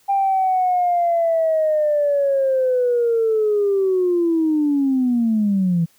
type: linear sweep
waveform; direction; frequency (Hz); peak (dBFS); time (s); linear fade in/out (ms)
sine; down; 796 to 162.7; -14; 0.08-5.86; 20
effects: tanh soft clip ceiling -10 dBFS + white hiss -57 dBFS RMS until 5.98 s